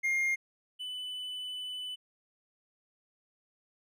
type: tone pair in turn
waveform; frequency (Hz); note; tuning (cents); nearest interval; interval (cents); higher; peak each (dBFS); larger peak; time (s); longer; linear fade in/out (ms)
triangle; 2124 / 2996; C7 / F#7; +25 / +21; tritone; 596; second; -25 / -35; first; 0.03-0.36 / 0.79-1.96; second; 20
effects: none